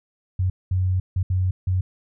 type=tone bursts at uneven times; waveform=sine; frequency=92.5 Hz; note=F#2; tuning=in tune; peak=-18 dBFS; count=5; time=0.39-0.5 / 0.71-1 / 1.16-1.23 / 1.3-1.51 / 1.67-1.81 s; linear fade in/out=5 ms; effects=none